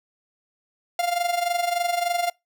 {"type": "tone with amplitude modulation", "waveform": "45% pulse", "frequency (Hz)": 698.5, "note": "F5", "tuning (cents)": 0, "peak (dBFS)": -19, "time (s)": [0.99, 2.3], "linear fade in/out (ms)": 2, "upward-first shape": "sine", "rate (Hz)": 23.4, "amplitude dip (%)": 70, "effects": ["noise-tail reverb RT60 0.2 s tail -25 dB re dry"]}